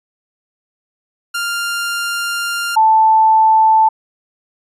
sawtooth / sine tone pair in turn, 1396.9 / 880 Hz, F6 / A5, 0 / 0 cents, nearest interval minor sixth, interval 800 cents, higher first, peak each -14 / -7 dBFS, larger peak second, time 1.34-2.76 / 2.76-3.89 s, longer first, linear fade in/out 10 ms, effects resampled to 32000 Hz

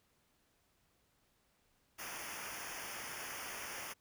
pink noise with comb filter, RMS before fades -45 dBFS, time 1.98-3.94 s, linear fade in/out 20 ms, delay 0.25 ms, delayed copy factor -0.9, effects pink hiss -75 dBFS RMS until 4 s

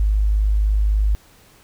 sine tone, 51.8 Hz, G#1, 4 cents flat, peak -14 dBFS, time 0-1.15 s, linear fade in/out 0 ms, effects pink hiss -51 dBFS RMS until 1.63 s

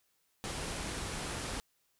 pink low-pass noise, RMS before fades -39 dBFS, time 0.44-1.6 s, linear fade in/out 0 ms, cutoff 11000 Hz, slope 96 dB/octave, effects white hiss -75 dBFS RMS until 1.99 s

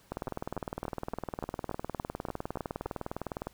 two click trains, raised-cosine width 1 ms, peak -21 / -20 dBFS, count 10 / 67, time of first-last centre 0.28-2.859 / 0.12-3.47 s, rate 3.49 / 19.7 Hz, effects pink hiss -62 dBFS RMS until 3.53 s

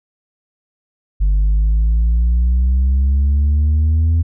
sine exponential sweep, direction up, 48.57 to 83.3 Hz, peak -8 dBFS, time 1.2-4.23 s, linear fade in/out 20 ms, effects tanh soft clip ceiling -10 dBFS

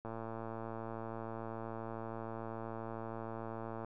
click train, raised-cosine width 1 ms, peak -29 dBFS, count 430, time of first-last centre 0.05-3.846 s, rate 113 Hz, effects none

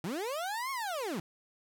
30% pulse linear two-way sweep, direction up then down, 144.9 to 1108.7 to 144.9 Hz, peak -31 dBFS, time 0.04-1.2 s, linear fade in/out 2 ms, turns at 0.71 s, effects none

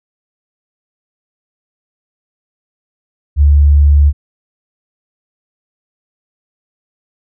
sine tone, 72.4 Hz, D2, 24 cents flat, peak -4 dBFS, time 3.36-4.13 s, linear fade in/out 50 ms, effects none

